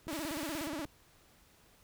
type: click train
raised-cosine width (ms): 3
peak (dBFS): -34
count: 14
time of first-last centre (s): 0.07-0.853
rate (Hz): 16.6
type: high-pass noise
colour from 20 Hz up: pink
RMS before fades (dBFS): -46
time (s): 0.08-0.7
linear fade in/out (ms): 50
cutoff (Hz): 1500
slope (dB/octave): 24
type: tone with vibrato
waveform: sawtooth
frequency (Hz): 304.9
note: D#4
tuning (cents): -35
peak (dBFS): -33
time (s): 0.08-0.85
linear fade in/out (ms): 0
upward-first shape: sine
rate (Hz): 17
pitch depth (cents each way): 160
effects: pink hiss -64 dBFS RMS until 1.83 s